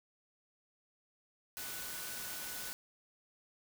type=tone in noise; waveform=sine; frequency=1485 Hz; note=F#6; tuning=6 cents sharp; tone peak=-52 dBFS; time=1.57-2.73 s; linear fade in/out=0 ms; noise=white; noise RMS=-43 dBFS; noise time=1.57-2.73 s; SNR=-12 dB; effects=none